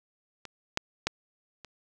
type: clicks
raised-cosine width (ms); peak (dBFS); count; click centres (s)
0.2; -24 / -9 / -9 / -27; 4; 0.453 / 0.774 / 1.07 / 1.647
effects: none